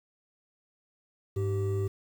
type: tone pair together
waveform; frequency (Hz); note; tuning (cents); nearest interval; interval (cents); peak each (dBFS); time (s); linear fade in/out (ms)
triangle; 101.5 / 387.2; G#2 / G4; -39 / -21; octave + major seventh; 2318; -26 / -30; 1.36-1.88; 10
effects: 9-bit